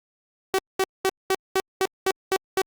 sawtooth tone bursts, 381.1 Hz, G4, 49 cents flat, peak -15 dBFS, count 9, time 0.54-2.616 s, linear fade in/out 0 ms, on 44 ms, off 210 ms, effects Opus 48 kbps

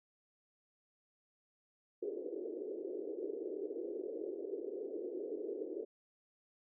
pink band-pass noise, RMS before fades -42 dBFS, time 2.02-5.85 s, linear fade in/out 10 ms, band 340 to 470 Hz, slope 48 dB/octave, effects none

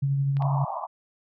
sine tone with tremolo, 138.59 Hz, C#3, in tune, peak -20 dBFS, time 0.02-0.65 s, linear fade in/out 10 ms, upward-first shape triangle, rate 12 Hz, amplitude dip 30%
clicks, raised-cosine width 0.3 ms, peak -26 dBFS, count 2, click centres 0.369 / 0.423 s
white band-pass noise, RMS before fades -32 dBFS, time 0.39-0.87 s, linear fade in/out 20 ms, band 630 to 1100 Hz, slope 96 dB/octave
effects none

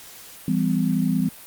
sine tone cluster, 168.6 / 199.3 / 254.5 Hz, E3 / G3 / C4, +39 / +29 / -48 cents, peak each -23 dBFS, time 0.48-1.29 s, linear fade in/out 2 ms, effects white hiss -43 dBFS RMS until 1.46 s + Opus 48 kbps

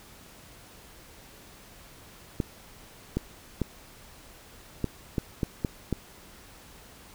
clicks, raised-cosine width 3 ms, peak -13 dBFS, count 8, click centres 2.402 / 3.17 / 3.617 / 4.843 / 5.182 / 5.432 / 5.648 / 5.927 s, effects pink hiss -51 dBFS RMS until 7.14 s

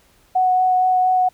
sine tone with vibrato, 739 Hz, F#5, 2 cents flat, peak -13 dBFS, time 0.35-1.29 s, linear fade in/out 10 ms, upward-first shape sine, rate 4.3 Hz, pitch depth 9 cents each way, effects pink hiss -56 dBFS RMS until 1.33 s

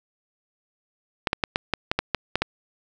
clicks, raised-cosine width 0.3 ms, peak -5 dBFS, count 10, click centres 1.272 / 1.331 / 1.438 / 1.559 / 1.737 / 1.915 / 1.99 / 2.147 / 2.356 / 2.42 s, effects none

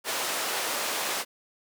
pink band-pass noise, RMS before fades -30 dBFS, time 0.04-1.25 s, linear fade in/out 50 ms, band 550 to 16000 Hz, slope 12 dB/octave, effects none

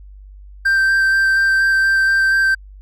triangle tone with vibrato, 1568 Hz, G6, in tune, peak -10 dBFS, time 0.65-2.55 s, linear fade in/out 10 ms, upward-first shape square, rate 4.2 Hz, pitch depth 8 cents each way, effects added 49 Hz sine -36 dBFS peak until 2.81 s

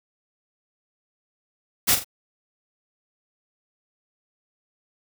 white noise with echo, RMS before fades -18 dBFS, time 1.87-1.96 s, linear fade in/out 20 ms, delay 43 ms, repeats 2, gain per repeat -9 dB, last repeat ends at 2.046 s, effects none

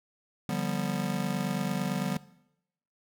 square chord, G dominant seventh, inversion second, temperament just, 147 / 176.4 / 196 / 245 Hz, D3 / F3 / G3 / B3, +2 / +18 / 0 / -14 cents, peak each -36 / -35 / -34 / -36 dBFS, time 0.49-2.17 s, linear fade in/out 2 ms, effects noise-tail reverb RT60 0.8 s tail -19 dB re dry

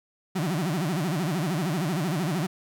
35% pulse tone with vibrato, 166.9 Hz, E3, 22 cents sharp, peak -23 dBFS, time 0.35-2.47 s, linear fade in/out 10 ms, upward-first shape sine, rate 13 Hz, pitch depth 260 cents each way, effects none

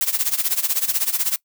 blue noise with tremolo, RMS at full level -18 dBFS, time 0.01-1.36 s, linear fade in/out 0 ms, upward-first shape sine, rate 16 Hz, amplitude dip 85%, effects noise-tail reverb RT60 0.1 s tail -22 dB re dry

